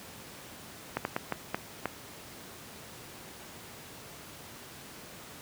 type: slowing click train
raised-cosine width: 0.5 ms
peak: -14 dBFS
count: 6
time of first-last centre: 0.97-1.857 s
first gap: 81 ms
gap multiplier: 1.4
effects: pink hiss -47 dBFS RMS until 5.41 s + high-pass 100 Hz 12 dB/octave